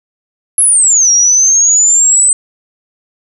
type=exponential two-way sweep; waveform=sine; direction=down then up; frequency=11190 to 5630 to 8170 Hz; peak=-5 dBFS; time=0.58-2.33 s; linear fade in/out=2 ms; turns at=1.11 s; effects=none